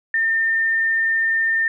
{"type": "tone", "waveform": "sine", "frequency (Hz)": 1808, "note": "A6", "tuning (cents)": 47, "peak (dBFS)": -16, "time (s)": [0.14, 1.68], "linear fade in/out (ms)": 2, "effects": []}